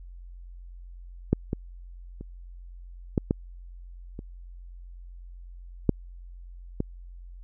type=clicks; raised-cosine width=3 ms; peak=-7 / -14 / -26 / -9 / -9 / -24 / -6 / -13 dBFS; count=8; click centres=1.33 / 1.531 / 2.21 / 3.178 / 3.309 / 4.191 / 5.893 / 6.804 s; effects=added 44 Hz sine -41 dBFS peak until 7.43 s